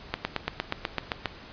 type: slowing click train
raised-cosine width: 0.3 ms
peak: -10 dBFS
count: 10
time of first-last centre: 0.14-1.258 s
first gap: 110 ms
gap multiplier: 1.03
effects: pink hiss -46 dBFS RMS until 1.52 s + resampled to 11025 Hz